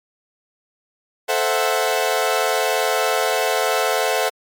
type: chord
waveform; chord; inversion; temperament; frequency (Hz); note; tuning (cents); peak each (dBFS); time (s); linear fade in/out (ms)
sawtooth; F# half-diminished seventh; first; equal; 440 / 523.3 / 659.3 / 740; A4 / C5 / E5 / F#5; 0 / 0 / 0 / 0; -19; 1.28-4.3; 20
effects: MP3 96 kbps